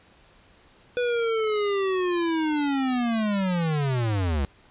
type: linear sweep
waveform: square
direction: down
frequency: 493.9 to 65.41 Hz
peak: -23 dBFS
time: 0.97-4.45 s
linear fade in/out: 0 ms
effects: pink hiss -56 dBFS RMS until 4.7 s + resampled to 8000 Hz